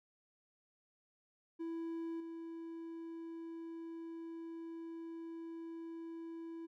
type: tone with level steps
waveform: triangle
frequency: 330.7 Hz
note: E4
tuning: 6 cents sharp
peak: -37 / -42 dBFS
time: 1.59-6.67 s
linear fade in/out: 20 ms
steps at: 2.2 s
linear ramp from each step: 5 ms
effects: none